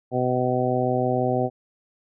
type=harmonic tone; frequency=126.1 Hz; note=B2; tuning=36 cents sharp; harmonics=1 / 2 / 3 / 4 / 5 / 6; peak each=-27 / -27 / -27 / -27 / -27 / -27 dBFS; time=0.11-1.5 s; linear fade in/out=50 ms; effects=none